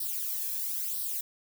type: noise with flanger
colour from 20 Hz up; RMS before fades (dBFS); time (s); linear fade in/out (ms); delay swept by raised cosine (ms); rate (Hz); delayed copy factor
violet; -33; 0-1.21; 5; 0.21 to 1.21; 1; +0.75
effects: none